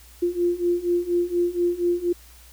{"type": "beating tone pair", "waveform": "sine", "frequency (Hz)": [347.2, 351.4], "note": ["F4", "F4"], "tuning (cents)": [-10, 11], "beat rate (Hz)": 4.2, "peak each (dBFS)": [-24, -22], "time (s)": [0.22, 2.13], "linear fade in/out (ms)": 10, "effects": ["added 60 Hz sine -48 dBFS peak until 2.52 s", "white hiss -51 dBFS RMS until 2.52 s"]}